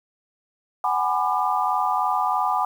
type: chord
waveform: sine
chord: G# half-diminished seventh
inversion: third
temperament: just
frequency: 747.5 / 830.6 / 996.7 / 1196.1 Hz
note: F#5 / G#5 / B5 / D6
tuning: +17 / 0 / +16 / +31 cents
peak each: -25 dBFS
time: 0.84-2.65 s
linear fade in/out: 2 ms
effects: 8-bit